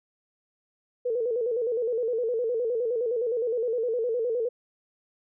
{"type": "tone with vibrato", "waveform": "sine", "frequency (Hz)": 470, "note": "A#4", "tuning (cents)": 14, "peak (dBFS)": -24, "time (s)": [1.05, 4.49], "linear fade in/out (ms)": 10, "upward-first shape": "square", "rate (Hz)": 9.7, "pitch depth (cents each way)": 83, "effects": []}